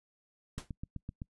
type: noise with exponential decay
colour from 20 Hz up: pink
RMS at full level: -40 dBFS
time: 0.58-0.7 s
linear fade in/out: 1 ms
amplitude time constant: 25 ms
type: click train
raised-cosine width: 5 ms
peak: -27 dBFS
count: 6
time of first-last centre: 0.58-1.219 s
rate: 7.83 Hz
effects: noise-tail reverb RT60 0.1 s tail -26 dB re dry + resampled to 24000 Hz